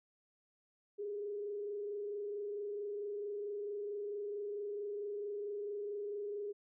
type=tone with frequency modulation; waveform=sine; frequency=410.8 Hz; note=G#4; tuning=19 cents flat; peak=-38 dBFS; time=0.98-6.53 s; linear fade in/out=20 ms; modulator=24.5 Hz; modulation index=0.44; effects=none